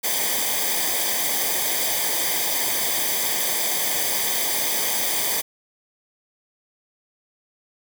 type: noise with comb filter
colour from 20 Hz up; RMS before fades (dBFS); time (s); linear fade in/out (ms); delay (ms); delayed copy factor
white; -23; 0.03-5.42; 20; 0.73; -0.8
effects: none